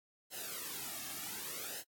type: noise with flanger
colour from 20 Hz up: white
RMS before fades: -43 dBFS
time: 0.3-1.84 s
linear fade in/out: 50 ms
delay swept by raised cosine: 0.85 to 2.05 ms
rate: 0.65 Hz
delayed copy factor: -0.85
effects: AAC 64 kbps